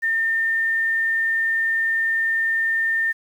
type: tone with quantisation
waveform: sine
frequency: 1810 Hz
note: A6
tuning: 48 cents sharp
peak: -18 dBFS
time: 0.02-3.13 s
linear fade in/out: 20 ms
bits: 8
effects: none